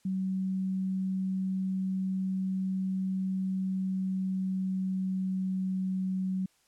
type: tone with pitch glide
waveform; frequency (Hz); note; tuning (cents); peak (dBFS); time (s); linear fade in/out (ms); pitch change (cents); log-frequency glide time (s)
sine; 189.1 to 187.79; F#3 to F#3; +38 to +26; -28; 0.05-6.46; 5; -12; 3.53-5.97
effects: white hiss -68 dBFS RMS until 6.67 s + low-pass 10000 Hz 12 dB/octave